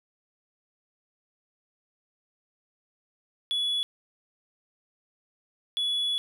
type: tone bursts at uneven times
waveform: sine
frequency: 3400 Hz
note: G#7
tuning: 40 cents sharp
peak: -22 dBFS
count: 2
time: 3.51-3.83 / 5.77-6.18 s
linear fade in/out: 0 ms
effects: tanh soft clip ceiling -24 dBFS + 10-bit